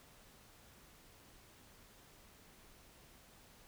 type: silence
effects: pink hiss -62 dBFS RMS until 3.67 s